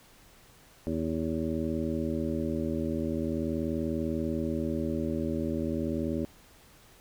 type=harmonic tone; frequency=80.4 Hz; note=E2; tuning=43 cents flat; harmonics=1 / 2 / 3 / 4 / 5 / 7; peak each=-37 / -37 / -32 / -34 / -37 / -38 dBFS; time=0.87-6.25 s; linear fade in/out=0 ms; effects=pink hiss -57 dBFS RMS until 7 s